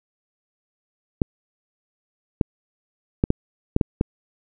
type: clicks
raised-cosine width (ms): 3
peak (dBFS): -4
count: 7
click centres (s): 1.218 / 2.412 / 3.239 / 3.304 / 3.764 / 3.812 / 4.011
effects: none